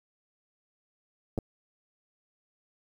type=clicks; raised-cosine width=2 ms; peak=-18 dBFS; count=2; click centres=1.378 / 1.387 s; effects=9-bit